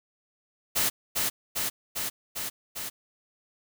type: noise with echo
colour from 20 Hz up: white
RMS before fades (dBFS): -25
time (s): 0.75-0.9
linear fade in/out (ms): 20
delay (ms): 400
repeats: 5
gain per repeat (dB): -2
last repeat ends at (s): 2.9
effects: none